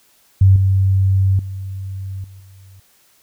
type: tone with level steps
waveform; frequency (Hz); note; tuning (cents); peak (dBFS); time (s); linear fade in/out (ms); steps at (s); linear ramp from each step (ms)
sine; 96.1; G2; -34; -6 / -11 / -24 / -36 / -40; 0.41-2.8; 5; 0.56 / 1.39 / 2.24 / 2.4; 2
effects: white hiss -55 dBFS RMS until 3.22 s